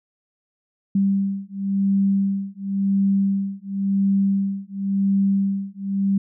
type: beating tone pair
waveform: sine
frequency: 196 / 196.94 Hz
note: G3 / G3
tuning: 0 / +8 cents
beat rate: 0.94 Hz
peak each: -21 dBFS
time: 0.95-6.18 s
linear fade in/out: 5 ms
effects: none